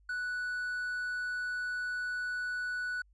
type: tone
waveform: triangle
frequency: 1480 Hz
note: F#6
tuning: in tune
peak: -31 dBFS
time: 0.09-3.02 s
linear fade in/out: 5 ms
effects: added 50 Hz sine -61 dBFS peak until 3.13 s + resampled to 24000 Hz